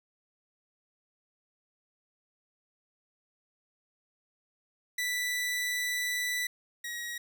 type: tone pair in turn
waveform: sawtooth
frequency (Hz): 1975.5 / 1900.9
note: B6 / A#6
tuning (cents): 0 / +33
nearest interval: minor second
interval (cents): 67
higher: first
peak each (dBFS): -26 / -32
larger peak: first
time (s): 4.98-6.47 / 6.84-7.18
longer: first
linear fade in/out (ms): 5
effects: none